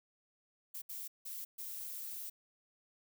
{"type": "noise bursts at uneven times", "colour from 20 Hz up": "violet", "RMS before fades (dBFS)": -44, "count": 4, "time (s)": [[0.74, 0.82], [0.89, 1.08], [1.25, 1.45], [1.58, 2.3]], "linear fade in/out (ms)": 10, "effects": []}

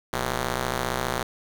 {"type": "ring-modulated tone", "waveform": "5% pulse", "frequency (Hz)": 126.8, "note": "B2", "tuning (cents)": 46, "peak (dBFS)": -11, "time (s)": [0.13, 1.23], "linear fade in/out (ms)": 2, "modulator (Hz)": 281, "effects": []}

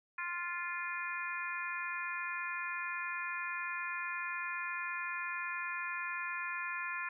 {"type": "harmonic tone", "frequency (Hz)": 349.2, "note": "F4", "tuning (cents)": 0, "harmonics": [3, 4, 5, 6, 7], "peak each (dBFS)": [-42, -43, -41, -47, -42], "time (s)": [0.18, 7.09], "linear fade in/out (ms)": 5, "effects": []}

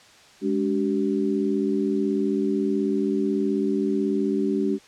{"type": "tone cluster", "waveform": "sine", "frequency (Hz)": [207.7, 286.2, 382.1], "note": ["G#3", "D4", "G4"], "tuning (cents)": [0, -45, -44], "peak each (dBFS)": -25, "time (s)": [0.41, 4.79], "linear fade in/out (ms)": 50, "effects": ["white hiss -51 dBFS RMS until 4.87 s", "low-pass 6000 Hz 12 dB/octave"]}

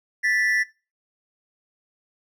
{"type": "ring-modulated tone", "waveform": "triangle", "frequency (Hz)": 1864.7, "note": "A#6", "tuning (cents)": 0, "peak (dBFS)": -14, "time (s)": [0.23, 0.64], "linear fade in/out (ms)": 20, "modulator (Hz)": 105, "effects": ["noise-tail reverb RT60 0.3 s tail -18 dB re dry"]}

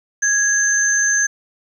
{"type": "tone pair together", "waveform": "sine", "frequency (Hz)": [1661.2, 6272], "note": ["G#6", "G8"], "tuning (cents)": [0, 0], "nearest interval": "octave + major seventh", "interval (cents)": 2300, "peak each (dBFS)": [-16, -17], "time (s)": [0.22, 1.27], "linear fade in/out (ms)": 10, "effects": ["8-bit"]}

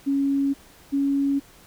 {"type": "tone pair in turn", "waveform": "sine", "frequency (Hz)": [277.2, 278.5], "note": ["C#4", "C#4"], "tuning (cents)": [0, 8], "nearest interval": "unison", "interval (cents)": 8, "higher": "second", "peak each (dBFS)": -19, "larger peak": "neither", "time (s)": [[0.06, 0.54], [0.92, 1.4]], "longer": "neither", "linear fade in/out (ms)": 20, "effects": ["pink hiss -51 dBFS RMS until 1.66 s"]}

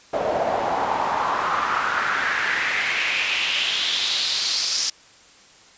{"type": "noise with band-pass filter sweep", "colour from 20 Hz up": "pink", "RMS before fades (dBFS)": -23, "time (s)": [0.13, 4.9], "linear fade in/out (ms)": 5, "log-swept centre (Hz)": [590, 5500], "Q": 3.5, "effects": ["white hiss -50 dBFS RMS until 5.77 s", "resampled to 16000 Hz"]}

